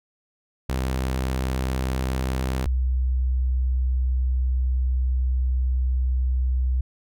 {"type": "tone pair in turn", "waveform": ["sawtooth", "sine"], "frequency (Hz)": [64.8, 63.5], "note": ["C2", "B1"], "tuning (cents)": [-16, 49], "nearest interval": "unison", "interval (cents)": 35, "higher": "first", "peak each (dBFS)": -19, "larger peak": "neither", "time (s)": [[0.69, 2.66], [2.66, 6.81]], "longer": "second", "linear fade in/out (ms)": 5, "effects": []}